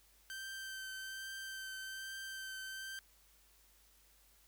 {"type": "tone with vibrato", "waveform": "sawtooth", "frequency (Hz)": 1555, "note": "G6", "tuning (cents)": -14, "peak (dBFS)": -40, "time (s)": [0.3, 2.99], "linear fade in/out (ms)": 0, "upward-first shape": "triangle", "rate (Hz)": 1.2, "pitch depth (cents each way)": 17, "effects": ["added 50 Hz sine -70 dBFS peak until 4.47 s", "white hiss -68 dBFS RMS until 4.47 s"]}